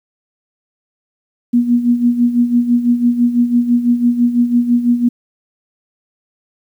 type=tone with tremolo; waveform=sine; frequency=240.6 Hz; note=B3; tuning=45 cents flat; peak=-7 dBFS; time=1.53-5.09 s; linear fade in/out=10 ms; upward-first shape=sine; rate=6 Hz; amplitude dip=70%; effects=8-bit